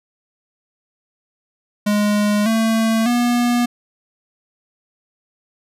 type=tone with pitch steps; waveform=square; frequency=207.7 / 223.9 / 241.4 Hz; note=G#3 / A3 / B3; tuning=0 / +30 / -39 cents; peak=-15 dBFS; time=1.86-3.66 s; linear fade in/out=10 ms; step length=600 ms; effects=resampled to 32000 Hz